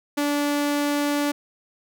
sawtooth tone, 290 Hz, D4, 22 cents flat, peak -17 dBFS, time 0.17-1.32 s, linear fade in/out 10 ms, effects none

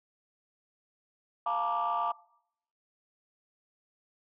sine chord, Bb major seventh, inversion second, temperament equal with one note detuned, 698.5 / 880 / 948.1 / 1174.7 Hz, F5 / A5 / Bb5 / D6, 0 / 0 / +29 / 0 cents, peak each -33 / -33 / -32 / -30 dBFS, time 1.46-2.12 s, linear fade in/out 5 ms, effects noise-tail reverb RT60 0.7 s tail -22 dB re dry + tanh soft clip ceiling -22 dBFS

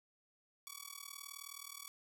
5% pulse tone with amplitude modulation, 1136 Hz, C#6, 42 cents sharp, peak -32 dBFS, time 0.67-1.88 s, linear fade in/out 0 ms, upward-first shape sine, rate 39.1 Hz, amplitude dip 95%, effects none

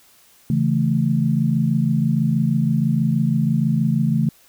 sine chord, A major, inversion first, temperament equal, 138.59 / 164.81 / 220 Hz, C#3 / E3 / A3, 0 / 0 / 0 cents, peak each -20 dBFS, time 0.5-4.29 s, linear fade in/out 2 ms, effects white hiss -53 dBFS RMS until 4.48 s

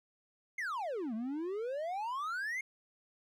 triangle exponential two-way sweep, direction down then up, 2176 to 212.6 to 2176 Hz, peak -33 dBFS, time 0.58-2.61 s, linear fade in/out 5 ms, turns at 1.14 s, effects none

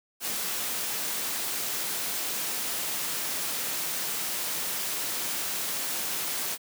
white noise, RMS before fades -31 dBFS, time 0.2-6.58 s, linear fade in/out 50 ms, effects high-pass 150 Hz 12 dB/octave

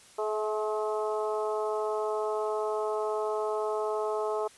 harmonic tone with a mistuned harmonic, 213.6 Hz, G#3, 49 cents sharp, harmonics 2 / 3 / 4 / 5 / 6, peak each -30 / -34 / -36 / -38 / -40 dBFS, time 0.18-4.48 s, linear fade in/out 10 ms, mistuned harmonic 3, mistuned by +21 cents, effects white hiss -55 dBFS RMS until 4.57 s + resampled to 24000 Hz

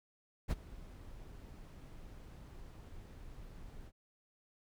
brown noise with ADSR envelope, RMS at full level -31 dBFS, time 0.48-3.92 s, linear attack 34 ms, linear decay 28 ms, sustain -20 dB, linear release 53 ms, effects none

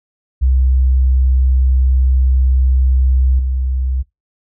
sine tone with level steps, 64.6 Hz, C2, 21 cents flat, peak -9 / -14 dBFS, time 0.41-4.03 s, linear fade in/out 20 ms, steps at 3.39 s, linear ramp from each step 2 ms, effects noise-tail reverb RT60 0.2 s tail -24 dB re dry

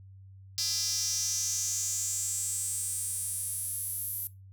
square tone with high-pass filter sweep, 183.5 Hz, F#3, 14 cents flat, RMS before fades -33 dBFS, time 0.58-4.27 s, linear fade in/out 0 ms, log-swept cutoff 5000 to 12000 Hz, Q 5.1, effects noise-tail reverb RT60 0.2 s tail -17 dB re dry + added 96 Hz sine -48 dBFS peak until 4.52 s

